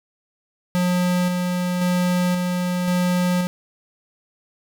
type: tone with tremolo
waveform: square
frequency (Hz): 179.3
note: F3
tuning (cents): +46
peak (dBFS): -18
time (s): 0.75-3.47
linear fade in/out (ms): 0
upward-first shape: square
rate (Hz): 0.94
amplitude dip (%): 30
effects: none